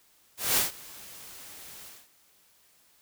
white noise with ADSR envelope, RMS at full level -23 dBFS, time 0.37-2.09 s, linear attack 200 ms, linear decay 140 ms, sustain -23 dB, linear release 230 ms, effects white hiss -63 dBFS RMS until 3.01 s

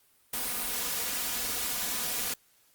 white noise with comb filter, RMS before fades -32 dBFS, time 0.33-2.34 s, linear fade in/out 5 ms, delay 4.1 ms, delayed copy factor +0.65, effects white hiss -65 dBFS RMS until 2.74 s + Opus 32 kbps

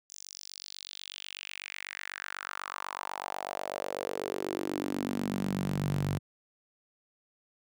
sawtooth tone with high-pass filter sweep, 48.1 Hz, G1, 32 cents flat, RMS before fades -36 dBFS, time 0.09-6.19 s, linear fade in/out 20 ms, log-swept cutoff 6500 to 120 Hz, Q 3.6, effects none

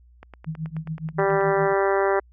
click train, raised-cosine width 0.5 ms, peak -26 dBFS, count 12, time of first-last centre 0.23-1.41 s, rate 9.32 Hz
sine tone with tremolo, 158.8 Hz, D#3, 36 cents sharp, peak -24 dBFS, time 0.46-1.74 s, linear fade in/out 20 ms, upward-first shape triangle, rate 7.1 Hz, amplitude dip 100%
harmonic tone, 196.1 Hz, G3, 1 cent sharp, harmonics 2 / 3 / 4 / 5 / 6 / 7 / 8 / 9 / 10, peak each -21 / -25 / -27 / -29 / -31 / -32 / -33 / -34 / -35 dBFS, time 1.18-2.2 s, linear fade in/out 10 ms
effects added 60 Hz sine -50 dBFS peak until 2.32 s

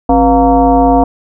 sine tone with frequency modulation, 488.2 Hz, B4, 20 cents flat, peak -5 dBFS, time 0.09-1.04 s, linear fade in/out 5 ms, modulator 218 Hz, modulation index 1.8, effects none

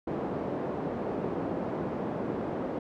pink band-pass noise, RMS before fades -33 dBFS, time 0.07-2.79 s, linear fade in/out 5 ms, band 220 to 620 Hz, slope 12 dB/octave, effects none

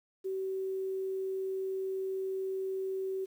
sine tone with quantisation, 381.7 Hz, G4, 46 cents flat, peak -32 dBFS, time 0.24-3.26 s, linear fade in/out 20 ms, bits 10, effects none

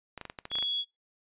clicks, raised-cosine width 0.3 ms, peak -23 dBFS, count 10, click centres 0.177 / 0.213 / 0.253 / 0.299 / 0.388 / 0.454 / 0.516 / 0.555 / 0.586 / 0.626 s
sine tone, 3358 Hz, G#7, 18 cents sharp, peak -27 dBFS, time 0.5-0.85 s, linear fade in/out 50 ms
effects noise-tail reverb RT60 0.2 s tail -21 dB re dry + resampled to 8000 Hz

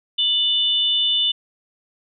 sine tone pair together, 2960 / 3549 Hz, F#7 / A7, 0 / +14 cents, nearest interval minor third, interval 314 cents, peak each -19 dBFS, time 0.18-1.32 s, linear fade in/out 10 ms, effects none

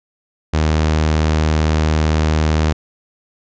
sawtooth tone, 77.78 Hz, D#2, in tune, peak -9 dBFS, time 0.53-2.73 s, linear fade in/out 10 ms, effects resampled to 16000 Hz

